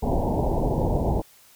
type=low-pass noise; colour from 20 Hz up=pink; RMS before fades=-23 dBFS; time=0.02-1.22 s; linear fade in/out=20 ms; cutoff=930 Hz; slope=96 dB/octave; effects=white hiss -54 dBFS RMS until 1.55 s